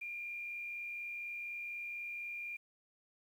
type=tone with frequency modulation; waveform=sine; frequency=2400 Hz; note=D7; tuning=37 cents sharp; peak=-40 dBFS; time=0.01-2.57 s; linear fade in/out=10 ms; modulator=64.1 Hz; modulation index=0.57; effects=11-bit